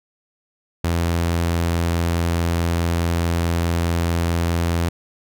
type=tone; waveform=sawtooth; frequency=84.7 Hz; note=E2; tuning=48 cents sharp; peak=-14 dBFS; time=0.84-4.89 s; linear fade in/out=5 ms; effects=none